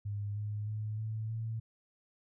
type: tone with pitch steps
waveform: sine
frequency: 102.4 / 104.79 / 107.24 / 109.75 / 112.31 Hz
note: G#2 / G#2 / A2 / A2 / A2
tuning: -24 / +16 / -44 / -4 / +36 cents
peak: -34 dBFS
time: 0.05-1.6 s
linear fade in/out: 10 ms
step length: 310 ms
effects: none